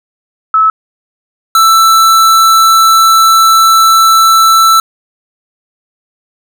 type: tone pair in turn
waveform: sine / square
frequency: 1300 / 1325.8 Hz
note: E6 / E6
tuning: -24 / +10 cents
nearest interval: unison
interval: 34 cents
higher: second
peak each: -4 dBFS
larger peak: neither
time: 0.54-0.7 / 1.55-4.8 s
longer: second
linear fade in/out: 2 ms
effects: none